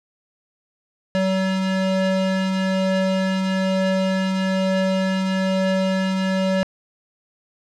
square tone pair together, 189.7 / 568 Hz, F#3 / C#5, +43 / +42 cents, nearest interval octave + perfect fifth, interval 1899 cents, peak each -20 / -25 dBFS, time 1.15-6.63 s, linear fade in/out 0 ms, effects low-pass 5000 Hz 12 dB/octave

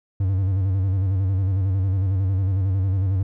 triangle tone with vibrato, 95.5 Hz, G2, 45 cents flat, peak -16 dBFS, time 0.2-3.23 s, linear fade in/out 5 ms, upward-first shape square, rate 11 Hz, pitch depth 56 cents each way, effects none

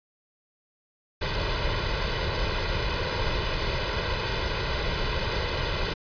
pink noise with comb filter, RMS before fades -27 dBFS, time 1.21-5.94 s, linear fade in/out 10 ms, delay 2 ms, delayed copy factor +0.65, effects resampled to 11025 Hz

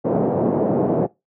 white band-pass noise, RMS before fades -19 dBFS, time 0.04-1.07 s, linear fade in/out 20 ms, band 130 to 600 Hz, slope 24 dB/octave, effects noise-tail reverb RT60 0.2 s tail -20 dB re dry

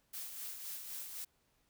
blue noise with tremolo, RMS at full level -43 dBFS, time 0.13-1.25 s, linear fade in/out 10 ms, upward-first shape sine, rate 3.9 Hz, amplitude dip 45%, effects pink hiss -75 dBFS RMS until 1.69 s

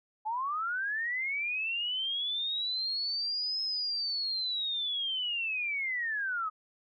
sine linear two-way sweep, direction up then down, 840 to 5170 to 1238 Hz, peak -30 dBFS, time 0.25-6.5 s, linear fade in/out 20 ms, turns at 3.62 s, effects none

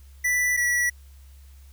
square tone pair in turn, 1975.5 / 1943.8 Hz, B6 / B6, 0 / -28 cents, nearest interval unison, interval 28 cents, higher first, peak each -21 dBFS, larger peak neither, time 0.24-0.57 / 0.57-0.9 s, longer neither, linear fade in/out 10 ms, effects added 68 Hz sine -45 dBFS peak until 1.72 s + white hiss -60 dBFS RMS until 1.72 s

